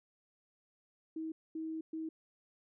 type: tone bursts at uneven times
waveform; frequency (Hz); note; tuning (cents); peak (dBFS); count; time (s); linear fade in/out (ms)
sine; 319.6; D#4; +47; -37; 3; 1.16-1.32 / 1.55-1.81 / 1.93-2.09; 5
effects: none